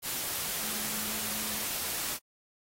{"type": "tone in noise", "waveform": "sine", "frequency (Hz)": 214.4, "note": "A3", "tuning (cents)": -45, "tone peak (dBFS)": -45, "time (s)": [0.59, 1.65], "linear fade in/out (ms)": 50, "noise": "white", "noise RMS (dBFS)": -34, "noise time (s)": [0.02, 2.19], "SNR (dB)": -14, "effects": ["AAC 48 kbps"]}